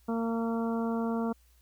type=harmonic tone; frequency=229 Hz; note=A#3; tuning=31 cents flat; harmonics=1 / 2 / 3 / 4 / 5 / 6; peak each=-29 / -35 / -39 / -41 / -43 / -45 dBFS; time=0.08-1.33 s; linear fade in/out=10 ms; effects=added 60 Hz sine -60 dBFS peak until 1.61 s + white hiss -68 dBFS RMS until 1.61 s